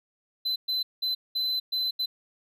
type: tone bursts at uneven times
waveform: triangle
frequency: 4039 Hz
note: B7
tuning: 38 cents sharp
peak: -24 dBFS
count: 6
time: 0.45-0.56 / 0.68-0.83 / 1.02-1.15 / 1.35-1.6 / 1.72-1.91 / 1.99-2.06 s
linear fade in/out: 10 ms
effects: none